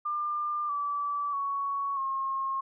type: tone with pitch steps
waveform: sine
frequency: 1197 / 1155.6 / 1115.6 / 1076.9 Hz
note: D6 / D6 / C#6 / C6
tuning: +33 / -28 / +11 / +50 cents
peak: -28 dBFS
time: 0.05-2.61 s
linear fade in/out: 10 ms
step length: 640 ms
effects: none